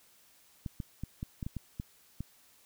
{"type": "clicks", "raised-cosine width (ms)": 5, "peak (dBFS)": -24, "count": 9, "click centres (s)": [0.662, 0.802, 1.036, 1.229, 1.428, 1.465, 1.567, 1.799, 2.206], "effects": ["white hiss -63 dBFS RMS until 2.65 s"]}